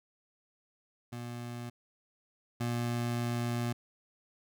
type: tone pair in turn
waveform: 25% pulse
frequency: 120 / 119.48 Hz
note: B2 / A#2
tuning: -49 / +43 cents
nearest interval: unison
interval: 8 cents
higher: first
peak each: -35 / -27 dBFS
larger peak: second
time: 1.12-1.7 / 2.6-3.73 s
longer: second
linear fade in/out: 10 ms
effects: none